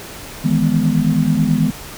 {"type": "chord", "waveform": "sine", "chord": "E major seventh", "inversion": "third", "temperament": "equal", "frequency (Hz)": [155.56, 164.81, 207.7, 246.9], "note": ["D#3", "E3", "G#3", "B3"], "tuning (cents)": [0, 0, 0, 0], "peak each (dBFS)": -18, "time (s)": [0.44, 1.71], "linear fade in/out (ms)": 10, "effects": ["pink hiss -33 dBFS RMS until 1.97 s"]}